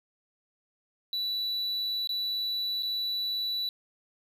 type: tone with dropouts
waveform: triangle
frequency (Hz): 3951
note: B7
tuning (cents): 0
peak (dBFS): -27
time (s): 1.13-3.69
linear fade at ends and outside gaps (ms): 1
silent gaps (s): 2.073-2.092 / 2.824-2.831
effects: none